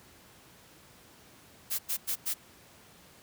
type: noise bursts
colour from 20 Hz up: blue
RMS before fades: -31 dBFS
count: 4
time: 1.7-2.343 s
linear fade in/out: 20 ms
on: 88 ms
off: 97 ms
effects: pink hiss -56 dBFS RMS until 3.22 s + high-pass 80 Hz 12 dB/octave